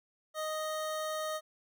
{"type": "tone", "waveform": "25% pulse", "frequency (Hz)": 622.3, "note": "D#5", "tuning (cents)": 0, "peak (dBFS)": -30, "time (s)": [0.34, 1.41], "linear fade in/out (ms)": 50, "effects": []}